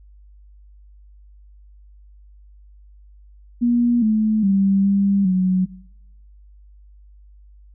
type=tone with pitch steps; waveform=sine; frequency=239.4 / 216.5 / 195.7 / 198.4 / 185.3 Hz; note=A#3 / A3 / G3 / G3 / F#3; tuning=+46 / -28 / -3 / +21 / +3 cents; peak=-14 dBFS; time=3.61-5.66 s; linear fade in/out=20 ms; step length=410 ms; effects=noise-tail reverb RT60 0.8 s tail -21 dB re dry + added 50 Hz sine -44 dBFS peak until 7.74 s